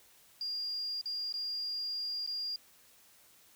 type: tone with dropouts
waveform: sine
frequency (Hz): 4814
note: D8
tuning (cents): +42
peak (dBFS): -34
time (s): 0.41-2.56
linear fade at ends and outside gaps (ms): 2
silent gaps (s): 1.013-1.057 / 1.325-1.339 / 2.264-2.274
effects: white hiss -62 dBFS RMS until 3.55 s